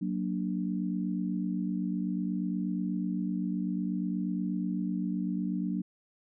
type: chord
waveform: sine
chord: Gb augmented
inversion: none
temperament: equal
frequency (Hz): 185 / 233.1 / 293.7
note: Gb3 / Bb3 / D4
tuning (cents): 0 / 0 / 0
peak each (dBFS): -31 / -35 / -35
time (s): 0.01-5.82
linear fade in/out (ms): 10
effects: none